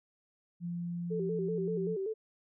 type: tone with pitch glide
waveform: sine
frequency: 172.9 to 174.81 Hz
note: F3 to F3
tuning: -17 to +2 cents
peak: -34 dBFS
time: 0.6-1.97 s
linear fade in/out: 50 ms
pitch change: +19 cents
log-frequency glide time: 1.48-1.79 s
type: tone with vibrato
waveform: sine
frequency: 411 Hz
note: G#4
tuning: 18 cents flat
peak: -32 dBFS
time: 1.1-2.14 s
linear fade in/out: 20 ms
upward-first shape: square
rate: 5.2 Hz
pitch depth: 110 cents each way
effects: none